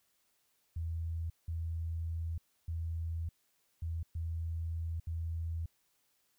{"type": "tone bursts at uneven times", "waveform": "sine", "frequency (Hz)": 82.41, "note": "E2", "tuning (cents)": 0, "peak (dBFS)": -34, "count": 6, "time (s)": [[0.76, 1.3], [1.48, 2.38], [2.68, 3.29], [3.82, 4.03], [4.15, 5], [5.07, 5.66]], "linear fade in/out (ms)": 5, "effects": ["white hiss -75 dBFS RMS until 6.38 s"]}